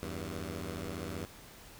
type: beating tone pair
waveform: 10% pulse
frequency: 81 / 96 Hz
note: E2 / G2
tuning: -30 / -36 cents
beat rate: 15 Hz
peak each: -32 / -33 dBFS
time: 0.03-1.25 s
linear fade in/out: 0 ms
effects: pink hiss -53 dBFS RMS until 1.79 s